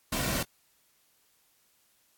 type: noise with comb filter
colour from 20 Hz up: pink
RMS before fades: -30 dBFS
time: 0.12-0.43 s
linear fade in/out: 5 ms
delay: 2.4 ms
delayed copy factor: -0.55
effects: white hiss -68 dBFS RMS until 2.17 s + AAC 64 kbps